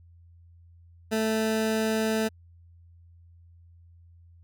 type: tone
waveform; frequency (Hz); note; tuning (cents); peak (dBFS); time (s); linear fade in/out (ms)
20% pulse; 220; A3; 0; -19; 1.11-2.29; 20
effects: added 85 Hz sine -51 dBFS peak until 4.43 s